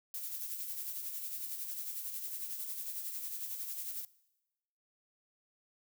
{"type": "noise with tremolo", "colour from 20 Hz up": "violet", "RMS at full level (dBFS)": -39, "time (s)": [0.14, 4.05], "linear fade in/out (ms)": 2, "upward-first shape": "sine", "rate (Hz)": 11, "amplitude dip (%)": 45, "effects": ["noise-tail reverb RT60 1.0 s tail -21 dB re dry"]}